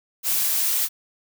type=noise; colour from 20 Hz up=blue; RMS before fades=-22 dBFS; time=0.23-0.89 s; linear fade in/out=50 ms; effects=none